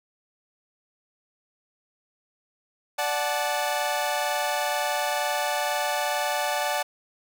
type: chord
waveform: sawtooth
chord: D major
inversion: none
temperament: equal with one note detuned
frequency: 587.3 / 740 / 869.9 Hz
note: D5 / F#5 / A5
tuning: 0 / 0 / -20 cents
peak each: -25 dBFS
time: 2.98-6.83 s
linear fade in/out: 10 ms
effects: none